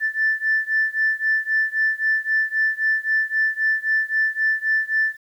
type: beating tone pair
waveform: sine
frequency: 1760 / 1763.8 Hz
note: A6 / A6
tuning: 0 / +4 cents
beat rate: 3.8 Hz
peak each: -20 / -21 dBFS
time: 0-5.17 s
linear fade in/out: 50 ms
effects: tanh soft clip ceiling -11 dBFS + 9-bit